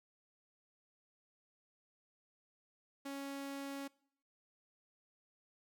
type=tone; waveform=sawtooth; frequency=277.2 Hz; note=C#4; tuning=in tune; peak=-38 dBFS; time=3.05-3.88 s; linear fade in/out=10 ms; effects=noise-tail reverb RT60 0.6 s tail -23 dB re dry